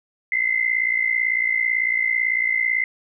sine tone pair together, 2035 / 2093 Hz, C7 / C7, -49 / 0 cents, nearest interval unison, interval 49 cents, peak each -21 dBFS, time 0.32-2.84 s, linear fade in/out 2 ms, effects none

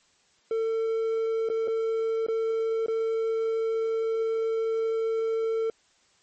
triangle tone with dropouts, 448.9 Hz, A4, 35 cents sharp, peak -22 dBFS, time 0.51-5.7 s, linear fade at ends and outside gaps 2 ms, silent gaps 1.489-1.499 / 1.676-1.681 / 2.265-2.284 / 2.862-2.882 s, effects white hiss -64 dBFS RMS until 6.22 s + MP3 32 kbps

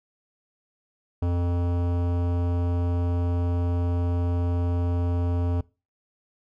sine tone with hard clipping, 87.31 Hz, F2, in tune, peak -24 dBFS, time 1.22-5.61 s, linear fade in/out 5 ms, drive 17 dB, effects noise-tail reverb RT60 0.3 s tail -22 dB re dry

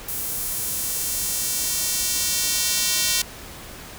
square tone with high-pass filter sweep, 209.1 Hz, G#3, 12 cents sharp, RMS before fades -24 dBFS, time 0.08-3.22 s, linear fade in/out 5 ms, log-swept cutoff 12000 to 4100 Hz, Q 0.8, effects pink hiss -39 dBFS RMS until 3.98 s

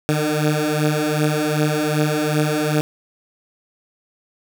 15% pulse beating tone pair, 150 / 152.6 Hz, D3 / D#3, +37 / -33 cents, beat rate 2.6 Hz, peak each -15 / -13 dBFS, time 0.09-2.81 s, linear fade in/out 0 ms, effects none

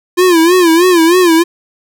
square tone with vibrato, 345.6 Hz, F4, 18 cents flat, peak -6 dBFS, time 0.17-1.44 s, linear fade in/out 20 ms, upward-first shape sine, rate 3.2 Hz, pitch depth 120 cents each way, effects none

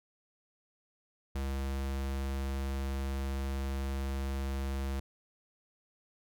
square tone, 67.8 Hz, C#2, 38 cents flat, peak -33 dBFS, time 1.35-5 s, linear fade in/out 5 ms, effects none

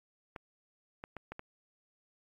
clicks, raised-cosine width 0.5 ms, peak -27 dBFS, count 5, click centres 0.362 / 1.039 / 1.167 / 1.32 / 1.394 s, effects AAC 64 kbps

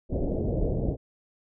pink low-pass noise, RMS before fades -27 dBFS, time 0.09-0.97 s, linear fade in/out 50 ms, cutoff 630 Hz, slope 48 dB/octave, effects none

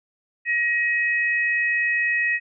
sine tone pair together, 1896 / 2540 Hz, A#6 / D#7, +29 / +35 cents, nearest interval perfect fourth, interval 506 cents, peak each -20 / -25 dBFS, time 0.45-2.4 s, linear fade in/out 50 ms, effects none

